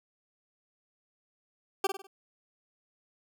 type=tone with echo; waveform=20% pulse; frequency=389.4 Hz; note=G4; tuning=12 cents flat; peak=-19 dBFS; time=1.84-1.87 s; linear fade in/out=5 ms; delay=50 ms; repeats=4; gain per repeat=-7 dB; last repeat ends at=2.07 s; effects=none